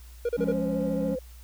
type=tone bursts; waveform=triangle; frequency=476.8 Hz; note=A#4; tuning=39 cents sharp; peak=-21 dBFS; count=4; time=0.25-0.522 s; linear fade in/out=5 ms; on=41 ms; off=36 ms
type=chord; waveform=triangle; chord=Db major; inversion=first; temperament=equal; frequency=174.61 / 207.7 / 277.2 Hz; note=F3 / Ab3 / Db4; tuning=0 / 0 / 0 cents; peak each=-29 dBFS; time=0.37-1.16 s; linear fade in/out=20 ms
type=tone with vibrato; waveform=sine; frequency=520 Hz; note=C5; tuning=11 cents flat; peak=-29 dBFS; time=0.47-1.19 s; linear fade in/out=5 ms; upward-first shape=sine; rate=14 Hz; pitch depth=53 cents each way
effects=added 60 Hz sine -44 dBFS peak until 1.43 s + white hiss -56 dBFS RMS until 1.43 s